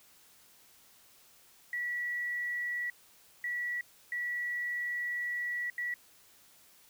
sine tone bursts at uneven times, 1941 Hz, B6, 31 cents flat, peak -32 dBFS, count 4, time 1.73-2.9 / 3.44-3.81 / 4.12-5.7 / 5.78-5.94 s, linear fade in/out 2 ms, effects white hiss -61 dBFS RMS until 6.89 s

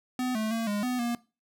square tone with pitch steps, 252.4 / 217.6 / 227.3 / 205.8 / 250 / 237.3 Hz, B3 / A3 / A#3 / G#3 / B3 / A#3, +38 / -19 / -43 / -16 / +21 / +31 cents, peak -28 dBFS, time 0.19-1.15 s, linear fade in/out 2 ms, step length 160 ms, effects noise-tail reverb RT60 0.3 s tail -20 dB re dry

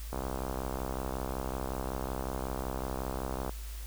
click train, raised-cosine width 1 ms, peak -21 dBFS, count 221, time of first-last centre 0.13-3.494 s, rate 65.4 Hz, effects added 53 Hz sine -38 dBFS peak until 3.86 s + white hiss -50 dBFS RMS until 3.86 s

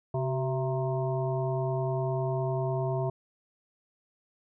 harmonic tone with a mistuned harmonic, 132.9 Hz, C3, 27 cents sharp, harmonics 1 / 3 / 5 / 7 / 8, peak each -29 / -33 / -33 / -39 / -45 dBFS, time 0.14-3.1 s, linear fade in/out 5 ms, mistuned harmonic 3, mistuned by -75 cents, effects none

